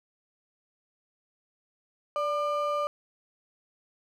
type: ring-modulated tone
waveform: triangle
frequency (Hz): 893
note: A5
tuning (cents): +25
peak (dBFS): -21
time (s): 2.16-2.87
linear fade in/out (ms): 0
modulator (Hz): 309
effects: none